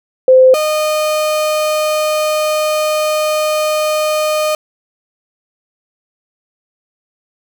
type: tone pair in turn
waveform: sine / 35% pulse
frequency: 517 / 613.8 Hz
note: C5 / D#5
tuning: -21 / -24 cents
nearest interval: minor third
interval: 297 cents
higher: second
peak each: -3 / -11 dBFS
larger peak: first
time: 0.28-0.54 / 0.54-4.55 s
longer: second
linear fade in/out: 2 ms
effects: none